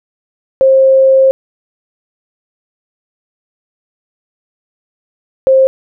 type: tone pair in turn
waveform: sine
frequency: 532 / 529.5 Hz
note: C5 / C5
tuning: +29 / +21 cents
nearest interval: unison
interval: 8 cents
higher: first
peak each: -4 dBFS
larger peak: neither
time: 0.61-1.31 / 5.47-5.67 s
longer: first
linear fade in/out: 0 ms
effects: none